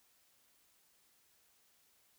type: silence
effects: white hiss -71 dBFS RMS until 2.18 s